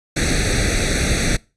pink noise with comb filter, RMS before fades -18 dBFS, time 0.16-1.37 s, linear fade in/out 10 ms, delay 0.49 ms, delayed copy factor +0.95, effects noise-tail reverb RT60 0.3 s tail -24 dB re dry + resampled to 22050 Hz

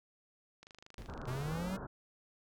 click train, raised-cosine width 0.2 ms, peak -36 dBFS, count 21, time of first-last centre 0.63-1.411 s, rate 25.6 Hz
brown noise with exponential decay, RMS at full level -41 dBFS, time 0.98-1.35 s, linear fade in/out 5 ms, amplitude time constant 80 ms
pink low-pass noise, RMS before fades -44 dBFS, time 1.08-1.87 s, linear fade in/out 10 ms, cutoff 1600 Hz, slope 96 dB/octave
square linear sweep, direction up, 121.1 to 196 Hz, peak -37 dBFS, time 1.27-1.77 s, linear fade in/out 10 ms
effects none

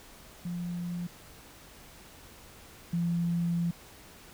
sine tone pair in turn, 174.61 / 171.02 Hz, F3 / F3, 0 / -36 cents, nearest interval unison, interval 36 cents, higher first, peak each -32 / -26 dBFS, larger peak second, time 0.45-1.07 / 2.93-3.71 s, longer second, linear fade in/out 5 ms, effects pink hiss -52 dBFS RMS until 4.33 s

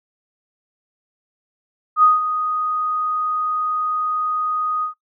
sine tone with ADSR envelope, 1244.5 Hz, D#6, in tune, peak -8 dBFS, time 1.96-4.94 s, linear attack 69 ms, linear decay 170 ms, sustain -11 dB, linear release 110 ms, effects noise-tail reverb RT60 0.1 s tail -17 dB re dry

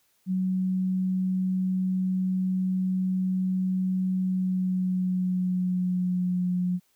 sine tone with pitch glide, 186.2 to 179.96 Hz, F#3 to F#3, +11 to -48 cents, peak -23 dBFS, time 0.26-6.8 s, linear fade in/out 50 ms, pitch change -59 cents, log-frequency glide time 4.18-6.5 s, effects white hiss -68 dBFS RMS until 6.95 s

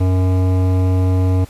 sine tone with hard clipping, 92.5 Hz, F#2, in tune, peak -14 dBFS, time 0-1.45 s, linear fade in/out 10 ms, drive 15 dB, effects pink hiss -44 dBFS RMS until 1.49 s + resampled to 32000 Hz

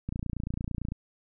click train, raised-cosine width 5 ms, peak -20 dBFS, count 25, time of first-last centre 0.09-0.92 s, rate 28.9 Hz, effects none

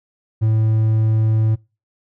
triangle tone, 110 Hz, A2, in tune, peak -11 dBFS, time 0.41-1.56 s, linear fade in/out 20 ms, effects noise-tail reverb RT60 0.3 s tail -25 dB re dry

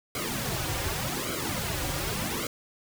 pink noise with flanger, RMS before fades -31 dBFS, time 0.15-2.47 s, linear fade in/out 2 ms, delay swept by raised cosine 1.1 to 4.7 ms, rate 0.86 Hz, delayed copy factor -1, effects none

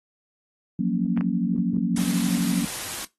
sine chord, Gb major seventh, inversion third, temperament equal with one note detuned, 172.71 / 185 / 233.1 / 277.2 Hz, F3 / Gb3 / Bb3 / Db4, -19 / 0 / 0 / 0 cents, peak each -29 / -24 / -25 / -29 dBFS, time 0.79-2.65 s, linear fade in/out 5 ms
clicks, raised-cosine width 0.5 ms, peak -20 dBFS, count 2, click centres 1.175 / 1.21 s
white noise, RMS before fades -32 dBFS, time 1.96-3.05 s, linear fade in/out 5 ms
effects noise-tail reverb RT60 0.2 s tail -20 dB re dry + AAC 32 kbps

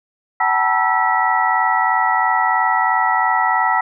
sine tone cluster, 756 / 875 / 958 / 1320 / 1943 Hz, F#5 / A5 / A#5 / E6 / B6, +37 / -10 / +47 / +2 / -29 cents, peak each -20 dBFS, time 0.4-3.81 s, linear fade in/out 5 ms, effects none

